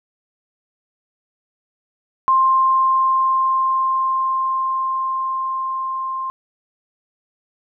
sine tone with level ramp, 1054 Hz, C6, 12 cents sharp, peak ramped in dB -11 to -22 dBFS, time 2.28-6.3 s, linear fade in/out 0 ms, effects none

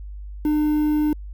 triangle tone with quantisation, 301.6 Hz, D4, 46 cents sharp, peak -15 dBFS, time 0.45-1.13 s, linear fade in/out 2 ms, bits 7, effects added 50 Hz sine -32 dBFS peak until 1.33 s

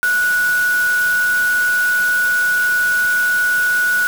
sine tone in noise, 1469 Hz, F#6, 13 cents flat, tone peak -13 dBFS, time 0.03-4.07 s, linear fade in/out 0 ms, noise white, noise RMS -28 dBFS, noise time 0.03-4.07 s, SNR +12 dB, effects none

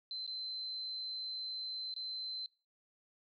sine tone with dropouts, 4077 Hz, C8, 46 cents flat, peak -39 dBFS, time 0.11-2.46 s, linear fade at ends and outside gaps 1 ms, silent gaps 0.265-0.276 / 1.94-1.963 s, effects noise-tail reverb RT60 0.4 s tail -24 dB re dry

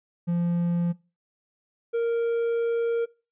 triangle tone pair in turn, 172.6 / 465.1 Hz, F3 / A#4, -20 / -4 cents, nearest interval octave + perfect fourth, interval 1716 cents, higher second, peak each -20 dBFS, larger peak neither, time 0.27-0.93 / 1.93-3.06 s, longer second, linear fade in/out 20 ms, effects noise-tail reverb RT60 0.3 s tail -21 dB re dry + resampled to 8000 Hz

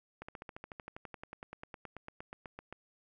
slowing click train, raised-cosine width 0.5 ms, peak -29 dBFS, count 27, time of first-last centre 0.22-2.726 s, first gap 65 ms, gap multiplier 1.03, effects none

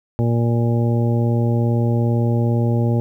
harmonic tone, 117.6 Hz, A#2, 16 cents sharp, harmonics 1 / 2 / 3 / 4 / 5 / 7, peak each -16 / -22 / -26 / -28 / -30 / -33 dBFS, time 0.19-3 s, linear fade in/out 0 ms, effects 9-bit

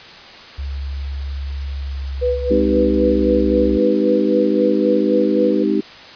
sine tone with pitch glide, 69.3 to 65.03 Hz, C#2 to C2, 0 to -10 cents, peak -22 dBFS, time 0.58-3.78 s, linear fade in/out 10 ms, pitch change -110 cents, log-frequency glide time 1.7-3.2 s
sine tone with tremolo, 493.9 Hz, B4, in tune, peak -14 dBFS, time 2.21-5.64 s, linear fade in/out 20 ms, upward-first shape sine, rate 3.8 Hz, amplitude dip 70%
sine chord, Ab major seventh, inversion none, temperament just, 207.7 / 259.6 / 311.5 / 389.3 Hz, Ab3 / C4 / Eb4 / G4, 0 / -13 / +2 / -12 cents, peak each -20 / -22 / -18 / -20 dBFS, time 2.5-5.81 s, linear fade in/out 10 ms
effects white hiss -38 dBFS RMS until 6.15 s + resampled to 11025 Hz

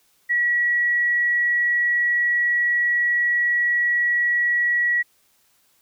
sine tone, 1926 Hz, B6, 44 cents flat, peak -17 dBFS, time 0.29-5.03 s, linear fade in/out 20 ms, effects white hiss -62 dBFS RMS until 5.81 s

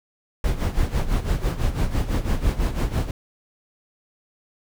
brown noise with tremolo, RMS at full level -19 dBFS, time 0.44-3.11 s, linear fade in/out 2 ms, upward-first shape sine, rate 6 Hz, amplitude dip 75%, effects none

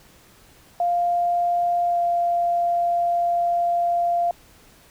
sine tone with pitch glide, 698.5 to 693.3 Hz, F5 to F5, 0 to -13 cents, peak -18 dBFS, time 0.8-4.31 s, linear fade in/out 2 ms, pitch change -13 cents, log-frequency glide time 1.88-1.99 s, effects pink hiss -52 dBFS RMS until 4.9 s

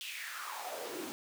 pink noise with high-pass filter sweep, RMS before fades -42 dBFS, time 0.01-1.12 s, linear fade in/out 0 ms, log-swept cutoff 3100 to 260 Hz, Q 4.6, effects none

